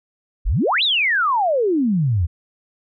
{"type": "exponential two-way sweep", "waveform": "sine", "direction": "up then down", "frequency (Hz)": [32.86, 4037, 77.1], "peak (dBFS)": -15, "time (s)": [0.45, 2.27], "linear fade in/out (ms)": 20, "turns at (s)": 0.83, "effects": []}